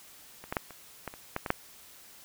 clicks, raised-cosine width 0.5 ms, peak -29 / -17 / -12 / -30 / -20 / -29 / -15 / -18 / -9 dBFS, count 9, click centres 0.44 / 0.525 / 0.568 / 0.707 / 1.077 / 1.139 / 1.364 / 1.462 / 1.504 s, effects white hiss -53 dBFS RMS until 2.24 s

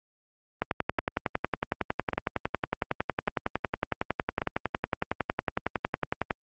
two click trains, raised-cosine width 0.5 ms, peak -12 / -10 dBFS, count 4 / 63, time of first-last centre 0.99-4.419 / 0.62-6.308 s, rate 0.875 / 10.9 Hz, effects high-pass 60 Hz 12 dB/octave + Opus 32 kbps

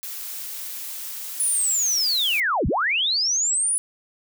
blue noise, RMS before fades -33 dBFS, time 0.03-2.4 s, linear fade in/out 0 ms
sine linear two-way sweep, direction down then up, 10080 to 30.87 to 10080 Hz, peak -19 dBFS, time 1.4-3.78 s, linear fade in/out 0 ms, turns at 2.67 s
effects none

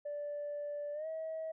sine tone with pitch glide, 584 to 640.5 Hz, D5 to E5, -10 to -50 cents, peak -36 dBFS, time 0.05-1.52 s, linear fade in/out 10 ms, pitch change +160 cents, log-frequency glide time 0.93-1.07 s, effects tanh soft clip ceiling -34 dBFS

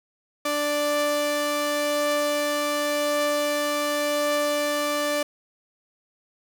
sawtooth tone pair together, 294.1 / 587.3 Hz, D4 / D5, +3 / 0 cents, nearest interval octave, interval 1197 cents, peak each -26 / -19 dBFS, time 0.45-5.23 s, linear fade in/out 5 ms, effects none

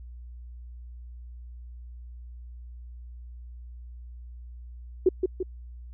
sine tone with echo, 370 Hz, F#4, in tune, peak -15 dBFS, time 5.06-5.09 s, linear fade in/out 5 ms, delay 170 ms, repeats 2, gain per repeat -5 dB, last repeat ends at 5.43 s, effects added 60 Hz sine -40 dBFS peak until 5.93 s

